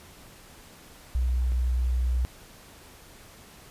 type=tone pair in turn; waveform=sine; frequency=62.3 / 62.06 Hz; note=B1 / B1; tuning=+16 / +9 cents; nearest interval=unison; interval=7 cents; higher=first; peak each=-22 dBFS; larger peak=neither; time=1.15-1.52 / 1.52-2.25 s; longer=second; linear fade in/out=0 ms; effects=pink hiss -50 dBFS RMS until 3.7 s + resampled to 32000 Hz